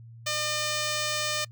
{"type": "tone with notch filter", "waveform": "5% pulse", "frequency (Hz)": 604, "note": "D5", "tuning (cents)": 48, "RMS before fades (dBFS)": -29, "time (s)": [0.26, 1.45], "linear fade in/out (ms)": 10, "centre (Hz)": 12000, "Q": 1.7, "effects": ["noise-tail reverb RT60 0.1 s tail -26 dB re dry", "added 115 Hz sine -44 dBFS peak until 1.51 s"]}